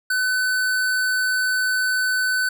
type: tone with hard clipping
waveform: sine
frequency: 1509 Hz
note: F#6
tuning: 34 cents sharp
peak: -20 dBFS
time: 0.1-2.49 s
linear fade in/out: 5 ms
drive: 18 dB
effects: none